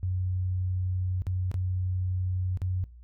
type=tone with dropouts; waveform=sine; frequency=92 Hz; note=F#2; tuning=9 cents flat; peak=-26 dBFS; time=0.03-2.84 s; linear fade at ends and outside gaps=0 ms; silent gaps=1.22-1.268 / 1.515-1.542 / 2.573-2.618 s; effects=noise-tail reverb RT60 0.3 s tail -20 dB re dry + added 60 Hz sine -46 dBFS peak until 3.03 s